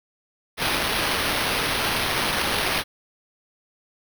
white noise with sample-and-hold, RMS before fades -24 dBFS, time 0.57-2.84 s, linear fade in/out 50 ms, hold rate 7350 Hz, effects none

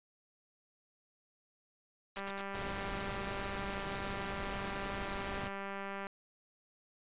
white noise bursts, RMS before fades -41 dBFS, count 3, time 2.16-2.415 s, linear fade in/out 0 ms, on 39 ms, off 69 ms
click train, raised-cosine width 0.5 ms, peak -27 dBFS, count 769, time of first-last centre 2.17-6.068 s, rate 197 Hz
pink noise, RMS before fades -42 dBFS, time 2.53-5.49 s, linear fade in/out 20 ms
effects resampled to 8000 Hz

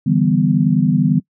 sine chord, E minor seventh, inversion third, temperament equal, 146.83 / 164.81 / 196 / 246.9 Hz, D3 / E3 / G3 / B3, 0 / 0 / 0 / 0 cents, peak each -17 dBFS, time 0.06-1.2 s, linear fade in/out 10 ms, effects noise-tail reverb RT60 0.1 s tail -24 dB re dry

